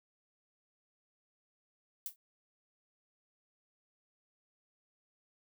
violet noise with exponential decay, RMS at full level -35 dBFS, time 2.06-2.16 s, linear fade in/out 1 ms, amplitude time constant 21 ms, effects none

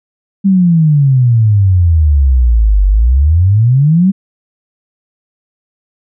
sine exponential two-way sweep, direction down then up, 199.7 to 47.16 to 199.7 Hz, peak -5 dBFS, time 0.44-4.12 s, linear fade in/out 20 ms, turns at 2.86 s, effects none

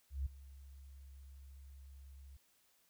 sine tone with ADSR envelope, 68.1 Hz, C#2, 30 cents flat, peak -33 dBFS, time 0.1-2.37 s, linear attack 160 ms, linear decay 8 ms, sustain -19 dB, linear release 6 ms, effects white hiss -73 dBFS RMS until 2.89 s

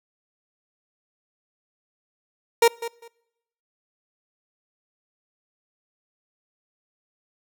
30% pulse tone with echo, 466.2 Hz, A#4, in tune, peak -10 dBFS, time 2.62-2.68 s, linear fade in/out 5 ms, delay 200 ms, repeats 2, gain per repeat -15 dB, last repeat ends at 3.08 s, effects noise-tail reverb RT60 0.9 s tail -25 dB re dry

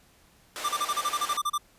pink band-pass noise, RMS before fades -37 dBFS, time 0.56-1.37 s, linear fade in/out 0 ms, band 580 to 11000 Hz, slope 12 dB/octave
square tone bursts, 1185 Hz, D6, 15 cents sharp, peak -25 dBFS, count 12, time 0.64-1.581 s, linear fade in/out 10 ms, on 50 ms, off 31 ms
effects pink hiss -60 dBFS RMS until 1.78 s + resampled to 32000 Hz

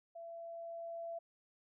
sine tone with level ramp, 672 Hz, E5, 33 cents sharp, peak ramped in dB -46 to -40 dBFS, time 0.15-1.19 s, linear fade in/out 10 ms, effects none

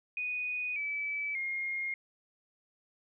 sine tone with pitch steps, 2481 / 2302 / 2135 Hz, D#7 / D7 / C7, -6 / -35 / +34 cents, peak -32 dBFS, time 0.17-1.94 s, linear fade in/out 2 ms, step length 590 ms, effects none

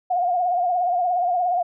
sine tone with vibrato, 714 Hz, F5, 38 cents sharp, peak -18 dBFS, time 0.1-1.63 s, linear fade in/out 10 ms, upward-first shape triangle, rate 17 Hz, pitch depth 78 cents each way, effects none

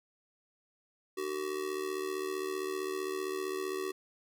square tone with amplitude modulation, 378.5 Hz, F#4, 39 cents sharp, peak -31 dBFS, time 1.17-3.92 s, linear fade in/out 10 ms, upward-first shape sine, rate 75.4 Hz, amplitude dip 75%, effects none

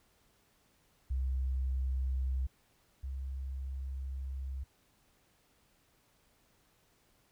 sine tone pair in turn, 65.1 / 66.66 Hz, C2 / C2, -8 / +33 cents, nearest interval unison, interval 41 cents, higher second, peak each -30 / -36 dBFS, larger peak first, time 1.1-2.47 / 3.03-4.64 s, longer second, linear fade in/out 10 ms, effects pink hiss -70 dBFS RMS until 7.31 s

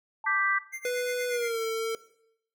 sine tone with exponential decay, 880 Hz, A5, in tune, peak -34 dBFS, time 0.24-0.75 s, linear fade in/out 2 ms, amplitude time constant 110 ms
sine chord, G major, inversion second, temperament equal, 1174.7 / 1568 / 1975.5 Hz, D6 / G6 / B6, 0 / 0 / 0 cents, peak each -28 dBFS, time 0.26-0.59 s, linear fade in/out 10 ms
square tone with tremolo, 2093 Hz, C7, in tune, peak -34 dBFS, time 0.72-1.53 s, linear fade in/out 20 ms, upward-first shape sine, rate 8.5 Hz, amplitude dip 90%
square tone with pitch glide, 493.9 to 450.3 Hz, B4 to A4, 0 to +40 cents, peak -28 dBFS, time 0.85-1.95 s, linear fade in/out 2 ms, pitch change -160 cents, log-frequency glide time 1.28-1.6 s
effects noise-tail reverb RT60 0.7 s tail -17 dB re dry

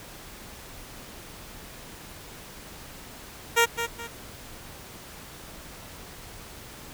10% pulse tone with echo, 466.2 Hz, A#4, in tune, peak -9 dBFS, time 3.56-3.66 s, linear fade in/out 20 ms, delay 210 ms, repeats 2, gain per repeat -9 dB, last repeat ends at 4.08 s, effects pink hiss -44 dBFS RMS until 6.93 s

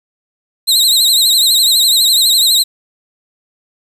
sawtooth tone with vibrato, 3951 Hz, B7, in tune, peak -5 dBFS, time 0.67-2.64 s, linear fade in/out 20 ms, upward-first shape triangle, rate 12 Hz, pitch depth 130 cents each way, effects resampled to 32000 Hz + 7-bit

